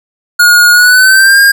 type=tone with pitch glide; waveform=square; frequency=1438 to 1614.1 Hz; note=F#6 to G#6; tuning=-50 to -50 cents; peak=-3 dBFS; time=0.39-1.52 s; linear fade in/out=10 ms; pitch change=+200 cents; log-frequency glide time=0.72-1.4 s; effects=none